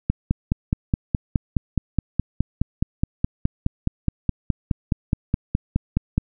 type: click train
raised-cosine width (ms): 5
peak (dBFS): -6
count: 30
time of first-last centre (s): 0.1-6.18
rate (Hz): 4.77
effects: none